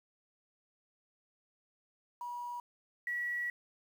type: tone pair in turn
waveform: sine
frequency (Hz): 966 / 1932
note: B5 / B6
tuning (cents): -39 / -39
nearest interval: octave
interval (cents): 1200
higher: second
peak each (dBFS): -38 / -33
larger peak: second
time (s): 2.21-2.6 / 3.07-3.5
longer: second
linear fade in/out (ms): 2
effects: 10-bit